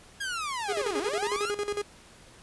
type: linear two-way sweep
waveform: sawtooth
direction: down then up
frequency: 1656 to 261.6 to 1464 Hz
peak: -27 dBFS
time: 0.2-1.51 s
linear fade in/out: 10 ms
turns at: 0.98 s
type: tone with tremolo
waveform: 45% pulse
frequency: 411.3 Hz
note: G#4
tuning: 17 cents flat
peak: -27 dBFS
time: 0.68-1.83 s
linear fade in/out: 20 ms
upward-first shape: square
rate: 11 Hz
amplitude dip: 75%
effects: pink hiss -53 dBFS RMS until 2.42 s + resampled to 24000 Hz